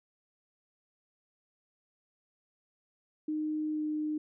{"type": "tone with pitch glide", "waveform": "sine", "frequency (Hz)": [307.2, 304.9], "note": ["D#4", "D#4"], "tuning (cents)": [-22, -35], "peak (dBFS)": -30, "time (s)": [3.28, 4.18], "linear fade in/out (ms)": 5, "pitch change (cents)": -13, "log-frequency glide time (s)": [3.72, 3.82], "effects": []}